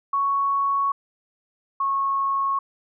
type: tone pair in turn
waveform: sine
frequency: 1111 / 1097 Hz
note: C#6 / C#6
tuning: +4 / -18 cents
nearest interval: unison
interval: 22 cents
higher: first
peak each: -19 / -20 dBFS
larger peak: first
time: 0.13-0.92 / 1.8-2.59 s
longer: neither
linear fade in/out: 5 ms
effects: none